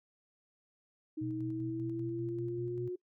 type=exponential sweep; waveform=sine; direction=up; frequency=311.1 to 362.6 Hz; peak=-35 dBFS; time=1.17-2.96 s; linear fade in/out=10 ms
type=tone with tremolo; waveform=sine; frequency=123.47 Hz; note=B2; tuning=in tune; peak=-38 dBFS; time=1.21-2.89 s; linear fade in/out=10 ms; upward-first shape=square; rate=5.1 Hz; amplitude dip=35%
effects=noise-tail reverb RT60 0.1 s tail -22 dB re dry